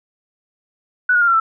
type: tone with pitch steps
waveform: sine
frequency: 1480 / 1440.4 / 1401.8 / 1364.2 / 1327.7 Hz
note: F#6 / F#6 / F6 / F6 / E6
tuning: 0 / -47 / +6 / -41 / +12 cents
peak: -11 dBFS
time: 1.09-1.4 s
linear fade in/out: 5 ms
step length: 62 ms
effects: none